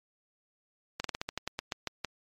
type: slowing click train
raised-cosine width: 0.2 ms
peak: -15 dBFS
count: 12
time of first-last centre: 1-2.047 s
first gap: 43 ms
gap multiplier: 1.15
effects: MP3 64 kbps